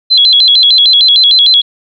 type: tone with vibrato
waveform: sine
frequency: 3688 Hz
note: A#7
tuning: 19 cents flat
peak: -3 dBFS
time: 0.1-1.62 s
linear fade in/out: 20 ms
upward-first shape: square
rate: 6.6 Hz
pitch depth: 170 cents each way
effects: none